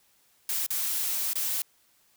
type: noise with dropouts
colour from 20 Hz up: blue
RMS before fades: -29 dBFS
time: 0.49-1.62 s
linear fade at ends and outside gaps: 2 ms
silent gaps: 0.664-0.704 / 1.333-1.355 s
effects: white hiss -65 dBFS RMS until 2.16 s